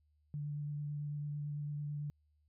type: tone with vibrato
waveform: sine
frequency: 146.83 Hz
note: D3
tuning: in tune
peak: -37 dBFS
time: 0.34-2.1 s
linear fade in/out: 0 ms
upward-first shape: triangle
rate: 9 Hz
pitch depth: 15 cents each way
effects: added 75 Hz sine -70 dBFS peak until 2.48 s